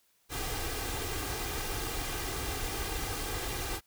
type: noise with comb filter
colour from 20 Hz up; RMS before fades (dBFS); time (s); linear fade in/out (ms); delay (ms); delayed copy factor
pink; -35; 0.29-3.81; 50; 2.5; +0.6
effects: white hiss -70 dBFS RMS until 3.86 s